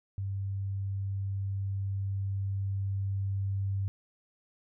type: tone with level ramp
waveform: sine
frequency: 98 Hz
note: G2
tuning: in tune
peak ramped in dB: -31 to -28 dBFS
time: 0.18-3.88 s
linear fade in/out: 0 ms
effects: none